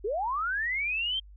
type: linear sweep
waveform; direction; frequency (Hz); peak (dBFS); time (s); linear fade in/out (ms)
sine; up; 367.9 to 3195; -27; 0.04-1.2; 10
effects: added 50 Hz sine -47 dBFS peak until 1.36 s